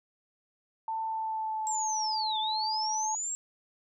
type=tone with pitch glide; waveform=sine; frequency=890 to 867.7 Hz; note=A5 to A5; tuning=+20 to -24 cents; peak=-30 dBFS; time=0.88-3.15 s; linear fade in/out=2 ms; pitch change=-44 cents; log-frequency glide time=1.03-1.73 s
type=linear two-way sweep; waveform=sine; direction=down then up; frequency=7630 to 3420 to 7630 Hz; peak=-31 dBFS; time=1.67-3.35 s; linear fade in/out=0 ms; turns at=2.39 s
effects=none